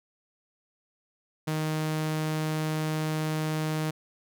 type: tone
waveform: sawtooth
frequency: 155.8 Hz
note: D#3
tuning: 3 cents sharp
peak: -23 dBFS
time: 1.47-3.91 s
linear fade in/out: 10 ms
effects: none